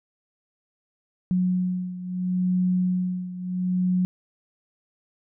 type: beating tone pair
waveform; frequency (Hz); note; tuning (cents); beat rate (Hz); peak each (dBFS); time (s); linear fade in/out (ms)
sine; 182 / 182.74; F#3 / F#3; -28 / -21; 0.74; -23 / -27; 1.31-4.05; 0
effects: none